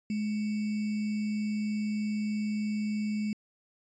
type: tone with sample-and-hold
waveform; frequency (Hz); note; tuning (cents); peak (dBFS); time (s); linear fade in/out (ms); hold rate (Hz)
sine; 211.6; G#3; +33; -28; 0.1-3.33; 2; 2450
effects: resampled to 16000 Hz